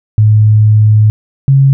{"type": "tone pair in turn", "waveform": "sine", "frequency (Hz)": [107.2, 136.57], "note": ["A2", "C#3"], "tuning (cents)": [-45, -25], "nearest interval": "major third", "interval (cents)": 420, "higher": "second", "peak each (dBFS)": -3, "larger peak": "neither", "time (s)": [[0.18, 1.1], [1.48, 1.73]], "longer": "first", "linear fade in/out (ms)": 0, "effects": []}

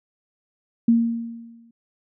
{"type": "tone with exponential decay", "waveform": "sine", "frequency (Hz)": 231.6, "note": "A#3", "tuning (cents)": -11, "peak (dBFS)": -11, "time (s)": [0.88, 1.71], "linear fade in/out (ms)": 5, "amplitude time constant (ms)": 180, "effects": []}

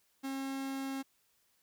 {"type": "tone", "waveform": "45% pulse", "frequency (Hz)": 269.9, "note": "C#4", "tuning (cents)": -46, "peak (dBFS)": -36, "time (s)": [0.23, 1.03], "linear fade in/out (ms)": 20, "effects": ["white hiss -73 dBFS RMS until 1.62 s"]}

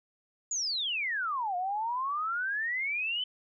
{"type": "exponential two-way sweep", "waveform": "sine", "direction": "down then up", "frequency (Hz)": [7040, 702, 3072], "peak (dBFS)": -29, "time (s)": [0.51, 3.24], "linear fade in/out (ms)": 5, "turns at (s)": 1.56, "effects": []}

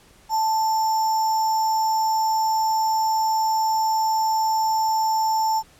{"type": "tone with sample-and-hold", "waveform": "sine", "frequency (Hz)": 880, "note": "A5", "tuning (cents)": 0, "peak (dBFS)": -18, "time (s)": [0.29, 5.63], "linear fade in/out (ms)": 50, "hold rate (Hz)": 6300, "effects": ["pink hiss -53 dBFS RMS until 5.79 s", "low-pass 12000 Hz 12 dB/octave"]}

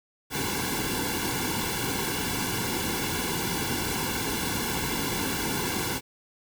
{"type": "noise with comb filter", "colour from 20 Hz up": "pink", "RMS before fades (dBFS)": -29, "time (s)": [0.3, 6.01], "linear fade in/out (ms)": 50, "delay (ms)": 1.6, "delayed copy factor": -0.95, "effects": []}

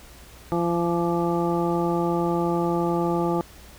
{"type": "harmonic tone with a mistuned harmonic", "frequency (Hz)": 171.4, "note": "F3", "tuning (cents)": -32, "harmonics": [1, 2, 3, 4, 5, 7], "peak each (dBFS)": [-26, -24, -30, -32, -29, -33], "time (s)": [0.52, 3.41], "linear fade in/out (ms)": 0, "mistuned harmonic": 7, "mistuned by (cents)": -30, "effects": ["added 60 Hz sine -48 dBFS peak until 3.78 s", "pink hiss -48 dBFS RMS until 3.78 s"]}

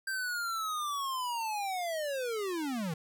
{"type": "linear sweep", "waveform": "square", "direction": "down", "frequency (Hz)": [1577, 150], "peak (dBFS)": -33, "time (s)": [0.07, 2.94], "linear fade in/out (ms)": 5, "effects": []}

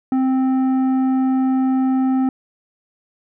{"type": "tone with tanh clipping", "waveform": "sine", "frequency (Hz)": 261.6, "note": "C4", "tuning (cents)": 0, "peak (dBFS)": -16, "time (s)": [0.12, 2.29], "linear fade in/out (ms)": 2, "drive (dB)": 9, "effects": []}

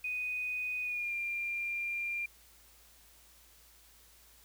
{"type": "tone with pitch glide", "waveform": "sine", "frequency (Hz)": [2489, 2390], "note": ["D#7", "D7"], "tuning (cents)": [0, 30], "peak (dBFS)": -33, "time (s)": [0.04, 2.26], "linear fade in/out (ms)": 5, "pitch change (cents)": -70, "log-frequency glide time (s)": [0.82, 1.13], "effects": ["added 57 Hz sine -65 dBFS peak until 4.44 s", "white hiss -61 dBFS RMS until 4.44 s"]}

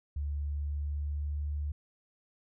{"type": "tone with pitch glide", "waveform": "sine", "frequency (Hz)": [72.4, 73.5], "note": ["D2", "D2"], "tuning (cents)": [-24, 2], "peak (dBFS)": -31, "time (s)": [0.16, 1.72], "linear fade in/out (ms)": 5, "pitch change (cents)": 26, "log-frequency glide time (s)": [0.27, 1.51], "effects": []}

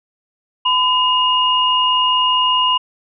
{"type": "tone pair together", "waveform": "sine", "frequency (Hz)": [1009, 2854], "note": ["B5", "F7"], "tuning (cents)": [37, 37], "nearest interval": "octave + tritone", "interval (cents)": 1800, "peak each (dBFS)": -15, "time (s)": [0.65, 2.78], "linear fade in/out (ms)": 10, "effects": []}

